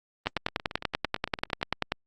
two click trains, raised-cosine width 0.3 ms, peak -20 / -9 dBFS, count 14 / 18, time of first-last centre 0.26-1.727 / 0.27-1.92 s, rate 8.86 / 10.3 Hz, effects Opus 32 kbps

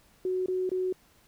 sine tone bursts, 370 Hz, F#4, in tune, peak -26 dBFS, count 3, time 0.25-0.926 s, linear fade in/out 2 ms, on 210 ms, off 23 ms, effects pink hiss -62 dBFS RMS until 1.27 s

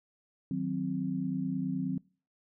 sine chord, C diminished, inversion first, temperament equal, 155.56 / 185 / 261.6 Hz, Eb3 / Gb3 / C4, 0 / 0 / 0 cents, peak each -37 / -33 / -33 dBFS, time 0.51-1.98 s, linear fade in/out 2 ms, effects noise-tail reverb RT60 0.4 s tail -25 dB re dry

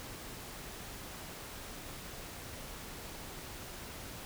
silence, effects pink hiss -46 dBFS RMS until 4.25 s

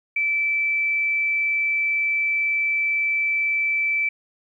sine tone, 2321 Hz, D7, 21 cents flat, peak -19 dBFS, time 0.16-4.09 s, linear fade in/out 5 ms, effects 10-bit

